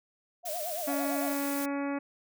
sine tone with vibrato, 655 Hz, E5, 11 cents flat, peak -34 dBFS, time 0.43-1.35 s, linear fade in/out 50 ms, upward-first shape sine, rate 8.9 Hz, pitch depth 170 cents each way
blue noise, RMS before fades -38 dBFS, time 0.45-1.66 s, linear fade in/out 10 ms
harmonic tone, 281.3 Hz, C#4, 26 cents sharp, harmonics 1 / 2 / 3 / 4 / 5 / 6 / 7 / 8 / 9, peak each -31 / -37 / -41 / -43 / -45 / -47 / -48 / -49 / -50 dBFS, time 0.87-1.99 s, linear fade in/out 10 ms
effects none

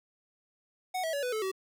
square tone with pitch steps, 740 / 647.9 / 567.3 / 496.8 / 435 / 380.8 Hz, F#5 / E5 / C#5 / B4 / A4 / F#4, 0 / -30 / +40 / +10 / -20 / +50 cents, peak -31 dBFS, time 0.94-1.516 s, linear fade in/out 10 ms, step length 96 ms, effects none

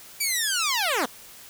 10% pulse linear sweep, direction down, 2349 to 213.6 Hz, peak -14 dBFS, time 0.2-1.06 s, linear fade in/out 10 ms, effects white hiss -46 dBFS RMS until 1.49 s

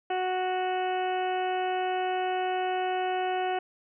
harmonic tone, 369.3 Hz, F#4, 3 cents flat, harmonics 1 / 2 / 3 / 4 / 5 / 6 / 7 / 8, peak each -31 / -28 / -44 / -39 / -43 / -46 / -43 / -43 dBFS, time 0.1-3.59 s, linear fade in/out 5 ms, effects none

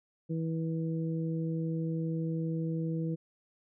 harmonic tone, 162.5 Hz, E3, 24 cents flat, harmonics 1 / 2 / 3, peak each -31 / -37 / -41 dBFS, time 0.29-3.16 s, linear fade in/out 20 ms, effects none

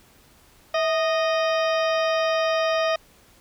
harmonic tone with a mistuned harmonic, 620 Hz, D#5, 6 cents flat, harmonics 1 / 2 / 3 / 4 / 5 / 6 / 8 / 9, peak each -21 / -27 / -31 / -33 / -35 / -37 / -39 / -40 dBFS, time 0.74-2.96 s, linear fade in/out 5 ms, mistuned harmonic 1, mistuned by +75 cents, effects pink hiss -55 dBFS RMS until 3.4 s

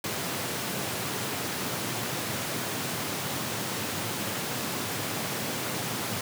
pink high-pass noise, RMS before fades -32 dBFS, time 0.04-6.21 s, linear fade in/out 2 ms, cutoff 100 Hz, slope 48 dB/octave, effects none

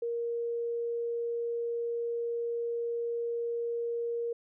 sine tone, 469.1 Hz, A#4, 11 cents sharp, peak -30 dBFS, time 0.02-4.33 s, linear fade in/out 5 ms, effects none

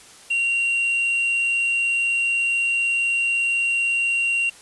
triangle tone with quantisation, 2758 Hz, F7, 22 cents flat, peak -17 dBFS, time 0.3-4.5 s, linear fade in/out 10 ms, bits 7, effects white hiss -46 dBFS RMS until 4.61 s + resampled to 24000 Hz

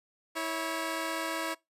10% pulse tone pair together, 325.6 / 554.4 Hz, E4 / C#5, -21 / 0 cents, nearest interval major sixth, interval 921 cents, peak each -25 / -28 dBFS, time 0.35-1.55 s, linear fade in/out 20 ms, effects noise-tail reverb RT60 0.2 s tail -23 dB re dry + resampled to 32000 Hz

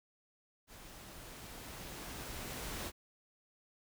pink noise with level ramp, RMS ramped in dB -54 to -41 dBFS, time 0.67-2.92 s, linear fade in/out 50 ms, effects none

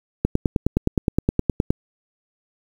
click train, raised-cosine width 3 ms, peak -4 dBFS, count 15, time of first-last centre 0.25-1.705 s, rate 9.62 Hz, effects 7-bit

